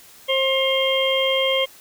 harmonic tone with a mistuned harmonic, 532 Hz, C5, 29 cents sharp, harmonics 1 / 2 / 4 / 5 / 6, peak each -20 / -29 / -25 / -32 / -22 dBFS, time 0.28-1.66 s, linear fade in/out 20 ms, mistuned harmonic 5, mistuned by +85 cents, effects white hiss -47 dBFS RMS until 1.8 s

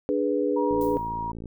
sine chord, G# diminished, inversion second, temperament equal, 293.7 / 415.3 / 493.9 Hz, D4 / G#4 / B4, 0 / 0 / 0 cents, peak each -26 dBFS, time 0.09-0.97 s, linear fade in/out 0 ms
sine tone, 950 Hz, A#5, 33 cents sharp, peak -28 dBFS, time 0.56-1.32 s, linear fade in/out 10 ms
click train, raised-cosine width 3 ms, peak -25 dBFS, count 43, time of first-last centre 0.71-1.457 s, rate 56.2 Hz
violet noise with exponential decay, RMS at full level -41 dBFS, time 0.81-1.17 s, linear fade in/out 2 ms, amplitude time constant 77 ms
effects none

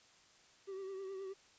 triangle tone with vibrato, 385.6 Hz, G4, 28 cents flat, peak -40 dBFS, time 0.67-1.34 s, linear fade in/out 20 ms, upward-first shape triangle, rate 9.5 Hz, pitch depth 50 cents each way, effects white hiss -65 dBFS RMS until 1.58 s + resampled to 16000 Hz

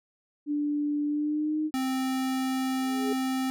sine tone with pitch glide, 293.7 to 308.3 Hz, D4 to D#4, 0 to -16 cents, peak -25 dBFS, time 0.46-1.71 s, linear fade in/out 50 ms, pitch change +84 cents, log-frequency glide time 1.06-1.6 s
square tone, 261.6 Hz, C4, in tune, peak -27 dBFS, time 1.74-3.5 s, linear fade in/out 0 ms
sine tone with exponential growth, 415.3 Hz, G#4, in tune, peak -26 dBFS, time 2.69-3.13 s, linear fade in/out 5 ms, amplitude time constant 94 ms
effects none

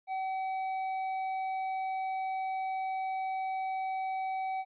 sine tone with tanh clipping, 761 Hz, F#5, 48 cents sharp, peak -33 dBFS, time 0.07-4.65 s, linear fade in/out 50 ms, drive 9 dB, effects resampled to 8000 Hz

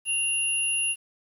sine tone pair together, 2780 / 10514 Hz, F7 / E9, -9 / -6 cents, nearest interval octave + major seventh, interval 2303 cents, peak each -26 dBFS, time 0.05-0.96 s, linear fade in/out 50 ms, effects 9-bit

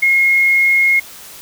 sine tone, 2154 Hz, C7, 50 cents sharp, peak -9 dBFS, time 0.02-1 s, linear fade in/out 10 ms, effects white hiss -36 dBFS RMS until 1.41 s

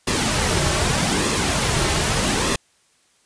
pink noise with flanger, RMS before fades -20 dBFS, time 0.07-2.56 s, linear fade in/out 5 ms, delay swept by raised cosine 1.3 to 4.2 ms, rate 0.82 Hz, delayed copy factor -0.5, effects white hiss -60 dBFS RMS until 3.25 s + resampled to 22050 Hz

